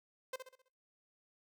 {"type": "tone with echo", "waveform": "sawtooth", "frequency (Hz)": 518, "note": "C5", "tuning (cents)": -17, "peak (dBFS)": -34, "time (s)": [0.33, 0.36], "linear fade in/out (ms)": 5, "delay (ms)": 65, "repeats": 5, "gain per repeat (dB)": -7, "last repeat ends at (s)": 0.685, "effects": ["noise-tail reverb RT60 0.4 s tail -23 dB re dry"]}